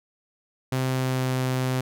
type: tone with pitch glide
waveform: sawtooth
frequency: 130.1 to 128.98 Hz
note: C3 to C3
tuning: -9 to -24 cents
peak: -19 dBFS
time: 0.72-1.81 s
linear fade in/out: 5 ms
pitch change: -15 cents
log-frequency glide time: 0.87-1.37 s
effects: none